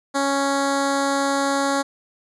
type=tone with notch filter; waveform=10% pulse; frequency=277.2 Hz; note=C#4; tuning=in tune; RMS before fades=-21 dBFS; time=0.14-1.83 s; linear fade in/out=20 ms; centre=2600 Hz; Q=1.2; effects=resampled to 22050 Hz